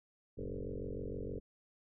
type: tone with frequency modulation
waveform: sine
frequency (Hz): 196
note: G3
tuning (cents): 0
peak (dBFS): -38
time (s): 0.37-1.4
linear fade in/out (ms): 20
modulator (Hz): 46.5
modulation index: 6.4
effects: none